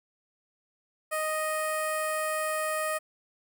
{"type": "tone with notch filter", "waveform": "10% pulse", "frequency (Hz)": 622.3, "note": "D#5", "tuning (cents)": 0, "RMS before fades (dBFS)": -30, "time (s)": [1.11, 2.99], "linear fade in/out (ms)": 20, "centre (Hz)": 3600, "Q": 0.56, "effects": []}